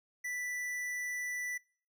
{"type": "tone with tanh clipping", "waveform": "sine", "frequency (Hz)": 1975.5, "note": "B6", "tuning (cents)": 0, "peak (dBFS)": -37, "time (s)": [0.24, 1.58], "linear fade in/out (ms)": 10, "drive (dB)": 17, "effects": ["noise-tail reverb RT60 0.5 s tail -26 dB re dry"]}